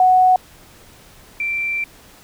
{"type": "tone pair in turn", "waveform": "sine", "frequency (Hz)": [740, 2349], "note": ["F#5", "D7"], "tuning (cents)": [0, 0], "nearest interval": "octave + minor sixth", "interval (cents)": 2000, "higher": "second", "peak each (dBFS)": [-9, -19], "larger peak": "first", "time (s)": [[0, 0.36], [1.4, 1.84]], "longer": "second", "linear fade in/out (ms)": 2, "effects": ["pink hiss -46 dBFS RMS until 2.23 s"]}